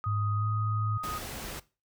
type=tone; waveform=sine; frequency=1248 Hz; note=D#6; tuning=5 cents sharp; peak=-33 dBFS; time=0.04-1.18 s; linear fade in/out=0 ms
type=tone with pitch glide; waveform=sine; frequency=103.83 to 106.93 Hz; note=G#2 to A2; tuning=0 to -49 cents; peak=-27 dBFS; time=0.06-0.98 s; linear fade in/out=10 ms; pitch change=+51 cents; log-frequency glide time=0.37-0.45 s
type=noise; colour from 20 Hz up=pink; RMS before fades=-39 dBFS; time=1.03-1.6 s; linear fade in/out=10 ms
effects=noise-tail reverb RT60 0.3 s tail -19 dB re dry